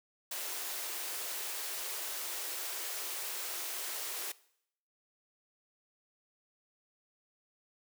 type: high-pass noise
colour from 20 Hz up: white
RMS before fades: -39 dBFS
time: 0.31-4.32 s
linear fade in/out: 5 ms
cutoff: 320 Hz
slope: 96 dB/octave
effects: noise-tail reverb RT60 0.7 s tail -20 dB re dry